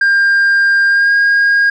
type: tone with pitch glide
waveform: sine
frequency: 1600 to 1628 Hz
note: G6 to G#6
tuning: +35 to -35 cents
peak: -5 dBFS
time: 0.01-1.7 s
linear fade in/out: 5 ms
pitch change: +30 cents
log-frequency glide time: 0.87-1.13 s
effects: tanh soft clip ceiling -7 dBFS